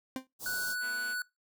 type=tone with exponential decay; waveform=40% pulse; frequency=260.9 Hz; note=C4; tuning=5 cents flat; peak=-30 dBFS; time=0.16-0.27 s; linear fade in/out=1 ms; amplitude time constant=22 ms
type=band-stop noise; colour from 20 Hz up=white; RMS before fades=-40 dBFS; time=0.39-0.76 s; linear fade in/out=50 ms; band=1000 to 4300 Hz; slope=24 dB/octave
type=tone; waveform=square; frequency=1480 Hz; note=F#6; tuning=in tune; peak=-33 dBFS; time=0.46-1.22 s; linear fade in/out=2 ms
type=chord; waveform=5% pulse; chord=A suspended second; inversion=none; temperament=equal; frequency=220 / 246.9 / 329.6 Hz; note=A3 / B3 / E4; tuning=0 / 0 / 0 cents; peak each=-42 / -39 / -42 dBFS; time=0.8-1.16 s; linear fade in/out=50 ms
effects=noise-tail reverb RT60 0.2 s tail -22 dB re dry